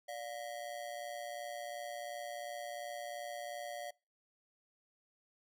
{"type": "ring-modulated tone", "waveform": "square", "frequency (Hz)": 648, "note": "E5", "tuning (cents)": -30, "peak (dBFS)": -39, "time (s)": [0.08, 3.91], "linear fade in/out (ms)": 10, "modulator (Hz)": 61.4, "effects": ["noise-tail reverb RT60 0.3 s tail -25 dB re dry"]}